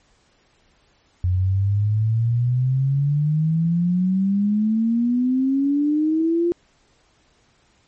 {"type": "exponential sweep", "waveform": "sine", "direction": "up", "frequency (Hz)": [89.1, 349.2], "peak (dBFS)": -16, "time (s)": [1.24, 6.52], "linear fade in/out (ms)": 0, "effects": ["pink hiss -60 dBFS RMS until 7.87 s", "MP3 32 kbps"]}